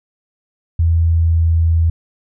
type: tone with pitch glide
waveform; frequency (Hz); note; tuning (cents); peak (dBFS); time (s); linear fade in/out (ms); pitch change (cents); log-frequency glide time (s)
sine; 83 to 82.43; E2 to E2; +12 to 0; -10; 0.79-1.9; 5; -12; 0.91-1.49
effects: none